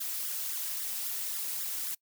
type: noise with flanger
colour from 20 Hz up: blue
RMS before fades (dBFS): -35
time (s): 0-1.95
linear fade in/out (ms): 10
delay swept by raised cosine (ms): 0.56 to 3.16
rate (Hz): 3.7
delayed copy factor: +0.8
effects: noise-tail reverb RT60 0.1 s tail -24 dB re dry